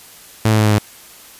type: tone with pitch steps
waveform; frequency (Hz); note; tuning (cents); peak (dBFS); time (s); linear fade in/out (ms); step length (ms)
sawtooth; 110 / 108.67 / 107.36 / 106.07 / 104.79; A2 / A2 / A2 / G#2 / G#2; 0 / -21 / -42 / +37 / +16; -7; 0.45-0.785; 5; 67
effects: white hiss -41 dBFS RMS until 1.39 s + resampled to 32000 Hz